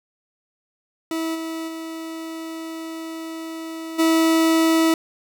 40% pulse tone with level steps, 324.7 Hz, E4, 26 cents flat, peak -22 / -26 / -29 / -14 dBFS, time 1.11-4.94 s, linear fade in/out 2 ms, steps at 1.34 / 1.67 / 3.98 s, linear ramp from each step 20 ms, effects none

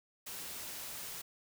white noise, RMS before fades -44 dBFS, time 0.26-1.22 s, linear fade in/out 10 ms, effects none

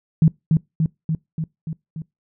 sine tone with echo, 159.4 Hz, D#3, 42 cents sharp, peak -9 dBFS, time 0.22-0.28 s, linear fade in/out 2 ms, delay 290 ms, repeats 6, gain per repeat -3 dB, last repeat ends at 2.02 s, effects noise-tail reverb RT60 0.2 s tail -23 dB re dry

